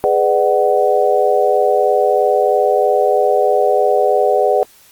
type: chord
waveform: sine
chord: G# half-diminished seventh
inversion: none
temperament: just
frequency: 415.3 / 498.4 / 598 / 747.5 Hz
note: G#4 / B4 / D5 / F#5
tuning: 0 / +16 / +31 / +17 cents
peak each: -16 dBFS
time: 0.04-4.63 s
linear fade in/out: 0 ms
effects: white hiss -47 dBFS RMS until 4.91 s + Opus 32 kbps